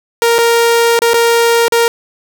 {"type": "tone with dropouts", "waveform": "sawtooth", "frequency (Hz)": 466.2, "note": "A#4", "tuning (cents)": 0, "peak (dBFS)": -4, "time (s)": [0.22, 1.88], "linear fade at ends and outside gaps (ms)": 1, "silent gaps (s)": [[0.383, 0.387], [0.991, 1.019], [1.135, 1.141], [1.682, 1.722]], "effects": []}